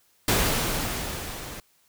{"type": "noise with level ramp", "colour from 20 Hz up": "pink", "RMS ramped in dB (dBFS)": [-21, -39], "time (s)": [0.28, 1.6], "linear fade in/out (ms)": 2, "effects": ["white hiss -64 dBFS RMS until 1.88 s"]}